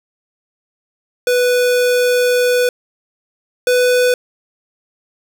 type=tone pair in turn; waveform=square; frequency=493.9 / 496.8 Hz; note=B4 / B4; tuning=0 / +10 cents; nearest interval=unison; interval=10 cents; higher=second; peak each=-12 / -11 dBFS; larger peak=second; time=1.27-2.69 / 3.67-4.14 s; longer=first; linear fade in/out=2 ms; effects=none